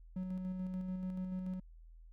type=tone with tremolo; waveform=triangle; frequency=185 Hz; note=F#3; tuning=in tune; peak=-34 dBFS; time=0.16-1.6 s; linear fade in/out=5 ms; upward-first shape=square; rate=6.9 Hz; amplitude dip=30%; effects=added 41 Hz sine -53 dBFS peak until 2.12 s